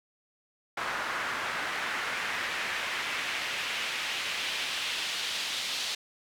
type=noise with band-pass filter sweep; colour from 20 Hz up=pink; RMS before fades=-33 dBFS; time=0.77-5.95 s; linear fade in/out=5 ms; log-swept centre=1400 to 3800 Hz; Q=1.5; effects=none